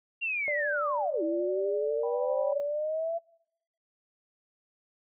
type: linear two-way sweep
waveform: sine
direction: down then up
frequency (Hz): 2794 to 318.6 to 677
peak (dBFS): -28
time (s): 0.21-3.19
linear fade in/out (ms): 20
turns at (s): 1.23
type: tone with vibrato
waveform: sine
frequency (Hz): 587.3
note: D5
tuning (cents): 0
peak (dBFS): -30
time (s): 0.48-2.6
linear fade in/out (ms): 0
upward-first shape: sine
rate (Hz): 12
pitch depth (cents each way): 22
type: harmonic tone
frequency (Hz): 196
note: G3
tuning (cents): 0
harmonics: 3 / 4 / 5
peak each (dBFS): -36 / -38 / -41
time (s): 2.03-2.53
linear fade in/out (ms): 5
effects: noise-tail reverb RT60 0.8 s tail -26 dB re dry